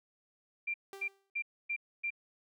sine tone bursts, 2373 Hz, D7, 17 cents sharp, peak -32 dBFS, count 5, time 0.67-2.105 s, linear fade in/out 10 ms, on 71 ms, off 270 ms
sawtooth tone with exponential decay, 392 Hz, G4, in tune, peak -39 dBFS, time 0.93-1.3 s, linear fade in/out 1 ms, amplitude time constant 80 ms
effects none

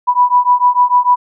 sine beating tone pair, 982 / 988.7 Hz, B5 / B5, -10 / +2 cents, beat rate 6.7 Hz, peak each -11 / -11 dBFS, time 0.07-1.16 s, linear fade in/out 20 ms, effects none

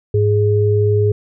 sine tone pair together, 104 / 416 Hz, G#2 / G#4, +3 / +3 cents, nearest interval 2 octaves, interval 2400 cents, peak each -13 / -15 dBFS, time 0.14-1.12 s, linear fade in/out 5 ms, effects none

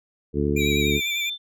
harmonic tone, 72.4 Hz, D2, 24 cents flat, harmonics 1 / 2 / 3 / 4 / 5 / 6, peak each -27 / -27 / -27 / -27 / -27 / -27 dBFS, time 0.33-1.01 s, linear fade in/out 50 ms
square tone with vibrato, 2346 Hz, D7, 2 cents flat, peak -26 dBFS, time 0.56-1.3 s, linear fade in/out 10 ms, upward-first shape sine, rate 10 Hz, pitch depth 45 cents each way
sine tone with pitch glide, 3825 to 3548 Hz, A#7 to A7, +44 to +14 cents, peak -27 dBFS, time 0.58-1.38 s, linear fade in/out 50 ms, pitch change -130 cents, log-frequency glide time 0.81-1.02 s
effects none

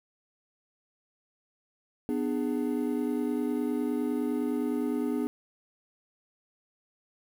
triangle chord, G# diminished, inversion first, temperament just, 249.2 / 299 / 415.3 Hz, B3 / D4 / G#4, +16 / +31 / 0 cents, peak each -28 / -29 / -32 dBFS, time 2.09-5.27 s, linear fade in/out 0 ms, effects 9-bit

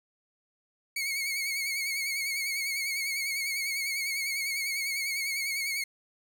sawtooth tone with vibrato, 2203 Hz, C#7, 11 cents flat, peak -26 dBFS, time 0.96-5.84 s, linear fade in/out 5 ms, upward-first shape sine, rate 10 Hz, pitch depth 59 cents each way, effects none

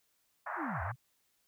pink band-pass noise, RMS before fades -39 dBFS, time 0.46-0.92 s, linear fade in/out 10 ms, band 670 to 1800 Hz, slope 48 dB/octave
sine linear two-way sweep, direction down then up, 379.9 to 75.9 to 133.5 Hz, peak -37 dBFS, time 0.56-0.96 s, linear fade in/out 50 ms, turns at 0.82 s
effects white hiss -75 dBFS RMS until 1.47 s

